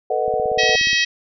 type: chord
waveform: sine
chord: B dominant seventh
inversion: third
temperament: just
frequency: 444.5 / 493.9 / 617.4 / 740.8 Hz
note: A4 / B4 / D#5 / F#5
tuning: +18 / 0 / -14 / +2 cents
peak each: -23 / -23 / -24 / -22 dBFS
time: 0.1-0.76 s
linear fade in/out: 5 ms
type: click train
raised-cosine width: 3 ms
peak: -23 dBFS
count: 12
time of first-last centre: 0.28-0.931 s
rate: 16.9 Hz
type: harmonic tone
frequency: 640 Hz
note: D#5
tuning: 49 cents sharp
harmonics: 3 / 4 / 5 / 6 / 7 / 8 / 9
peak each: -19 / -21 / -23 / -25 / -26 / -27 / -28 dBFS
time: 0.58-1.05 s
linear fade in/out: 10 ms
effects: none